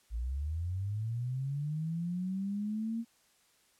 sine linear sweep, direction up, 53.2 to 233.1 Hz, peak -32 dBFS, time 0.1-3.05 s, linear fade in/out 50 ms, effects white hiss -68 dBFS RMS until 3.79 s + low-pass 11000 Hz 12 dB/octave

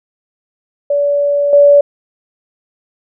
sine tone with level steps, 574 Hz, D5, 40 cents flat, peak -10 / -3 dBFS, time 0.9-1.81 s, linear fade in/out 5 ms, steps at 1.53 s, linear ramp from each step 2 ms, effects none

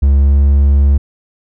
triangle tone with pitch glide, 69.3 to 70.11 Hz, C#2 to C#2, 0 to +20 cents, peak -4 dBFS, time 0.02-0.98 s, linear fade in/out 10 ms, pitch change +20 cents, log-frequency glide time 0.16-0.37 s, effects none

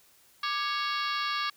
harmonic tone with a mistuned harmonic, 554.4 Hz, C#5, in tune, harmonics 2 / 3 / 4 / 5 / 6 / 7 / 8 / 9 / 10, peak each -31 / -36 / -38 / -39 / -39 / -40 / -38 / -45 / -46 dBFS, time 0.43-1.5 s, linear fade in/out 5 ms, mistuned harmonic 2, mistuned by +110 cents, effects white hiss -61 dBFS RMS until 1.56 s

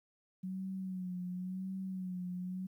sine tone with vibrato, 185 Hz, F#3, in tune, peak -37 dBFS, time 0.43-2.67 s, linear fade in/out 10 ms, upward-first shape sine, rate 0.94 Hz, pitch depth 50 cents each way, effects 12-bit

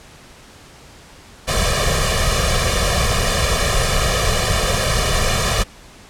pink noise with comb filter, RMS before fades -17 dBFS, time 1.47-5.64 s, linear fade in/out 20 ms, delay 1.7 ms, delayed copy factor +0.95, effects pink hiss -43 dBFS RMS until 6.09 s + low-pass 9000 Hz 12 dB/octave

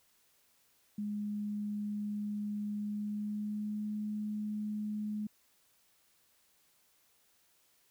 sine tone with pitch glide, 207.7 to 211 Hz, G#3 to G#3, 0 to +28 cents, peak -34 dBFS, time 0.98-5.27 s, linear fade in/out 5 ms, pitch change +28 cents, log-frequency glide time 2.8-3.92 s, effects white hiss -70 dBFS RMS until 7.9 s

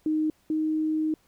sine tone pair in turn, 310.3 / 312 Hz, D#4 / D#4, -5 / +5 cents, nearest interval unison, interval 10 cents, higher second, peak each -22 / -23 dBFS, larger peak first, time 0.06-0.3 / 0.5-1.14 s, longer second, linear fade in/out 2 ms, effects pink hiss -65 dBFS RMS until 1.27 s

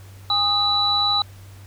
sine tone cluster, 817 / 1243 / 3951 Hz, G#5 / D#6 / B7, -29 / -2 / 0 cents, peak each -25 / -25 / -18 dBFS, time 0.3-1.22 s, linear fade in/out 2 ms, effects added 97 Hz sine -40 dBFS peak until 1.66 s + pink hiss -50 dBFS RMS until 1.66 s

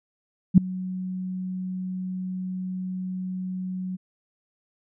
sine tone with ADSR envelope, 185 Hz, F#3, in tune, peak -6 dBFS, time 0.54-3.97 s, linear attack 37 ms, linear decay 4 ms, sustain -22 dB, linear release 21 ms, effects none

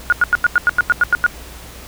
sine tone bursts, 1439 Hz, F#6, 49 cents flat, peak -8 dBFS, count 11, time 0.1-1.264 s, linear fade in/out 0 ms, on 24 ms, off 90 ms, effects added 60 Hz sine -37 dBFS peak until 1.87 s + pink hiss -37 dBFS RMS until 1.87 s

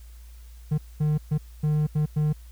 triangle tone bursts at uneven times, 151.4 Hz, D#3, 47 cents flat, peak -18 dBFS, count 6, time 0.71-0.78 / 1-1.18 / 1.31-1.38 / 1.63-1.87 / 1.95-2.06 / 2.16-2.33 s, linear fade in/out 10 ms, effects added 58 Hz sine -42 dBFS peak until 2.51 s + white hiss -58 dBFS RMS until 2.51 s

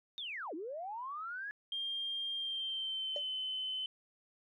sine linear two-way sweep, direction down then up, 3729 to 291.6 to 1710 Hz, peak -39 dBFS, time 0.18-1.51 s, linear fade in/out 0 ms, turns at 0.54 s
sine tone with pitch glide, 3200 to 3047 Hz, G7 to G7, +35 to -50 cents, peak -35 dBFS, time 1.72-3.86 s, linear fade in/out 2 ms, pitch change -85 cents, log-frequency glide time 2.36-3.26 s
sine tone with exponential decay, 583 Hz, D5, 13 cents flat, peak -33 dBFS, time 3.16-3.24 s, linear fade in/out 2 ms, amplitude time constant 17 ms
effects tanh soft clip ceiling -28 dBFS

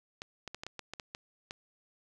clicks, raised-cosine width 0.2 ms, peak -23 dBFS, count 10, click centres 0.219 / 0.477 / 0.546 / 0.635 / 0.666 / 0.793 / 0.936 / 0.998 / 1.149 / 1.509 s, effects none

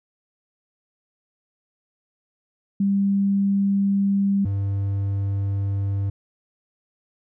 sine / triangle tone pair in turn, 198.1 / 99.05 Hz, G3 / G2, +18 / +18 cents, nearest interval octave, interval 1200 cents, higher first, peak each -17 / -19 dBFS, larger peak first, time 2.8-4.45 / 4.45-6.1 s, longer neither, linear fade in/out 5 ms, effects none

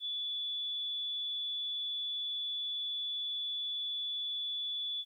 sine tone, 3447 Hz, A7, 36 cents flat, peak -34 dBFS, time 0-5.05 s, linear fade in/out 50 ms, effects 12-bit

